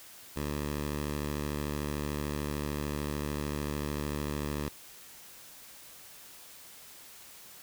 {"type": "tone", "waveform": "10% pulse", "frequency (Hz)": 73.42, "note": "D2", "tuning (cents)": 0, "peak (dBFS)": -24, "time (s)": [0.36, 4.69], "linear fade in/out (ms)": 5, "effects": ["white hiss -51 dBFS RMS until 7.62 s"]}